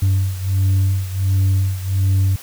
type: beating tone pair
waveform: sine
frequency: 95.4 / 96.8 Hz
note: G2 / G2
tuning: -47 / -21 cents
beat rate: 1.4 Hz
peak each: -14 / -17 dBFS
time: 0.02-2.36 s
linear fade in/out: 5 ms
effects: tanh soft clip ceiling -11 dBFS + white hiss -38 dBFS RMS until 2.42 s